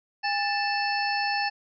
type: harmonic tone with a mistuned harmonic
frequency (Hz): 880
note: A5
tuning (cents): 0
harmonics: 1 / 2 / 3 / 5 / 6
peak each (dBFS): -27 / -30 / -32 / -34 / -35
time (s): 0.23-1.5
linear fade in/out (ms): 20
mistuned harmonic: 1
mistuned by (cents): -140
effects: none